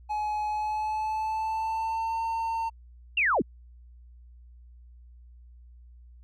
triangle tone with pitch glide, 846 to 906.7 Hz, G#5 to A#5, +32 to -48 cents, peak -25 dBFS, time 0.09-2.7 s, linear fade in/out 20 ms, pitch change +120 cents, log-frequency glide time 0.47-2.21 s
sine linear sweep, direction down, 2848 to 143.3 Hz, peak -21 dBFS, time 3.17-3.42 s, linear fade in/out 5 ms
effects added 60 Hz sine -48 dBFS peak until 6.23 s

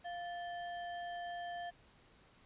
sine tone with sample-and-hold, 698.5 Hz, F5, in tune, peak -40 dBFS, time 0.04-1.71 s, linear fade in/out 20 ms, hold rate 2450 Hz, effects pink hiss -65 dBFS RMS until 2.45 s + resampled to 8000 Hz

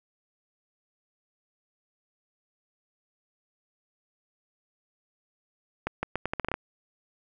accelerating click train, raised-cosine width 0.5 ms, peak -13 dBFS, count 10, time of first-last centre 5.87-6.541 s, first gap 160 ms, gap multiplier 0.79, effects none

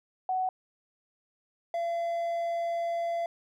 sine / triangle tone pair in turn, 746 / 679.8 Hz, F#5 / F5, +14 / -47 cents, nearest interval major second, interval 161 cents, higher first, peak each -26 dBFS, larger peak neither, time 0.29-0.49 / 1.74-3.26 s, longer second, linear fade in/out 2 ms, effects none

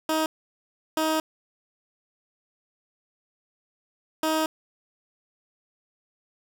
15% pulse tone bursts at uneven times, 315.3 Hz, D#4, 23 cents sharp, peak -16 dBFS, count 3, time 0.09-0.26 / 0.97-1.2 / 4.23-4.46 s, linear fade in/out 2 ms, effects none

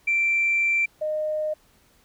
sine tone pair in turn, 2349 / 614.5 Hz, D7 / D#5, 0 / -22 cents, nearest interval octave + major seventh, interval 2322 cents, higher first, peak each -18 / -23 dBFS, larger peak first, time 0.07-0.86 / 1.01-1.54 s, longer first, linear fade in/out 10 ms, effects tanh soft clip ceiling -14 dBFS + pink hiss -60 dBFS RMS until 2.04 s

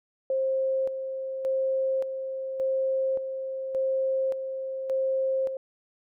sine tone with tremolo, 530 Hz, C5, 22 cents sharp, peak -23 dBFS, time 0.3-5.57 s, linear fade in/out 2 ms, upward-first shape square, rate 0.87 Hz, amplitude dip 55%, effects none

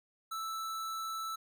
square tone, 1318.5 Hz, E6, in tune, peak -37 dBFS, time 0.31-1.36 s, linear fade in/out 10 ms, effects none

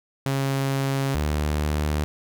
sawtooth tone pair in turn, 136.4 / 75.06 Hz, C#3 / D2, -28 / +38 cents, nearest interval minor seventh, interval 1034 cents, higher first, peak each -18 dBFS, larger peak neither, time 0.26-1.15 / 1.15-2.04 s, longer neither, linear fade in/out 0 ms, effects none

